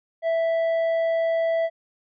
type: tone with tanh clipping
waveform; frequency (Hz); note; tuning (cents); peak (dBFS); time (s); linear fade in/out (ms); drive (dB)
sine; 659.3; E5; 0; -21; 0.22-1.7; 50; 6
effects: none